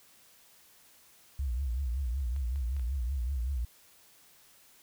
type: tone with vibrato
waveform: sine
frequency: 64 Hz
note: C2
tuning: 38 cents flat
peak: -29 dBFS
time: 1.39-3.65 s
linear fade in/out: 5 ms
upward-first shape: triangle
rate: 5.3 Hz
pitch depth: 210 cents each way
type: clicks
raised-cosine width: 0.3 ms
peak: -38 dBFS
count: 4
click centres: 2.363 / 2.559 / 2.766 / 2.796 s
effects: white hiss -60 dBFS RMS until 4.82 s